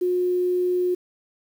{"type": "tone with quantisation", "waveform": "sine", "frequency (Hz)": 360.2, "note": "F#4", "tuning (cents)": -46, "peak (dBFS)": -19, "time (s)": [0.01, 0.95], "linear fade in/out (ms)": 10, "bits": 8, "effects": []}